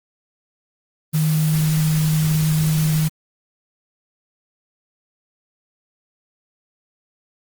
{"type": "tone in noise", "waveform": "sine", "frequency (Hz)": 155.56, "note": "D#3", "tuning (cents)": 0, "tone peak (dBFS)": -15, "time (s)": [1.13, 3.09], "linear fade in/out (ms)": 20, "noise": "white", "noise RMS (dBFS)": -29, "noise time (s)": [1.13, 3.09], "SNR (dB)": 11, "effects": ["Opus 24 kbps"]}